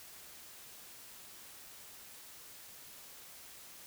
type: silence
effects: white hiss -53 dBFS RMS until 3.86 s